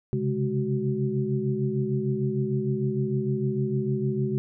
sine tone cluster, 131.8 / 138.4 / 208.8 / 374.6 Hz, C3 / C#3 / G#3 / F#4, +13 / -2 / +10 / +21 cents, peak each -29 dBFS, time 0.13-4.38 s, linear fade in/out 0 ms, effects none

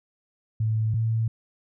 sine tone pair in turn, 110 / 112.64 Hz, A2 / A2, 0 / +41 cents, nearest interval unison, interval 41 cents, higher second, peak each -21 dBFS, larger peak neither, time 0.6-0.94 / 0.94-1.28 s, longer neither, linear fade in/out 5 ms, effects none

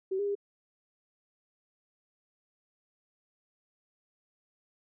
sine tone with pitch steps, 381.1 / 405.8 / 403.5 Hz, G4 / G#4 / G#4, -49 / -40 / -50 cents, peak -28 dBFS, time 0.11-0.353 s, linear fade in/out 10 ms, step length 81 ms, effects none

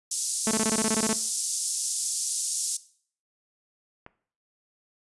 white band-pass noise, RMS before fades -29 dBFS, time 0.11-2.77 s, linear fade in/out 5 ms, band 5500 to 10000 Hz, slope 24 dB/octave
sawtooth tone bursts, 220 Hz, A3, in tune, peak -19 dBFS, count 11, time 0.47-1.131 s, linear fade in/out 2 ms, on 41 ms, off 21 ms
click, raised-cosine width 0.5 ms, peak -27 dBFS, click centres 4.064 s
effects noise-tail reverb RT60 0.5 s tail -17 dB re dry + resampled to 24000 Hz

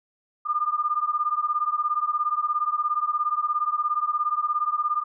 sine beating tone pair, 1200 / 1217 Hz, D6 / D#6, +37 / -39 cents, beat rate 17 Hz, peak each -25 dBFS, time 0.45-5.04 s, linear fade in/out 20 ms, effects none

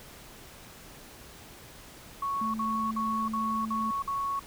sine tone bursts, 1109 Hz, C#6, in tune, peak -28 dBFS, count 6, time 2.22-4.395 s, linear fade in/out 5 ms, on 320 ms, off 51 ms
sine tone, 220 Hz, A3, in tune, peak -32 dBFS, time 2.41-3.91 s, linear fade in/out 5 ms
effects pink hiss -49 dBFS RMS until 4.46 s

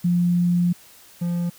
sine / triangle tone pair in turn, 175.4 / 173.29 Hz, F3 / F3, +8 / -13 cents, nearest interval unison, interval 21 cents, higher first, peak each -16 / -19 dBFS, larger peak first, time 0.04-0.73 / 1.21-1.5 s, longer first, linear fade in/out 10 ms, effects white hiss -49 dBFS RMS until 1.58 s

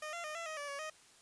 15% pulse tone with pitch steps, 613 / 686 / 612 / 671 / 627 / 577 / 563 / 623 Hz, D#5 / F5 / D#5 / E5 / D#5 / D5 / C#5 / D#5, -26 / -31 / -29 / +31 / +13 / -31 / +27 / +2 cents, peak -34 dBFS, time 0.02-0.9 s, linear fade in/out 5 ms, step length 110 ms, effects white hiss -62 dBFS RMS until 1.21 s + resampled to 22050 Hz

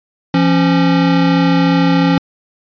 square tone pair together, 171.3 / 274.2 Hz, F3 / C#4, -33 / -19 cents, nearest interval minor sixth, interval 814 cents, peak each -13 dBFS, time 0.34-2.18 s, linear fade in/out 2 ms, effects resampled to 11025 Hz

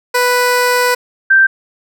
15% pulse / sine tone pair in turn, 493.9 / 1567.1 Hz, B4 / G6, 0 / -1 cents, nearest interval octave + minor sixth, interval 1999 cents, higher second, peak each -4 / -5 dBFS, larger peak first, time 0.14-0.95 / 1.3-1.47 s, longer first, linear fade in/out 10 ms, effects none

